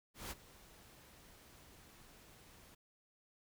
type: noise with ADSR envelope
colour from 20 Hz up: pink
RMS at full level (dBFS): -43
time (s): 0.14-2.75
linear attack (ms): 170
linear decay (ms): 29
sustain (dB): -18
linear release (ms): 8
effects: none